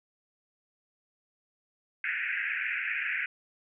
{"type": "band-pass noise", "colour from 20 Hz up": "pink", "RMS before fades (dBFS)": -32, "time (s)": [2.04, 3.26], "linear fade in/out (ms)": 2, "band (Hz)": [1500, 2600], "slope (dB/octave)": 96, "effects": []}